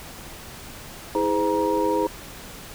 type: tone cluster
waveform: sine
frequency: 321.9 / 414.1 / 512 / 944 Hz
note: E4 / G#4 / C5 / A#5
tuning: -41 / -5 / -38 / +22 cents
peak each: -25 dBFS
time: 1.15-2.07 s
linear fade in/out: 2 ms
effects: pink hiss -40 dBFS RMS until 2.74 s